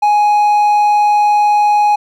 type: tone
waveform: triangle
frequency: 833 Hz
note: G#5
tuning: 5 cents sharp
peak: -6 dBFS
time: 0.02-1.96 s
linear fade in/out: 10 ms
effects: none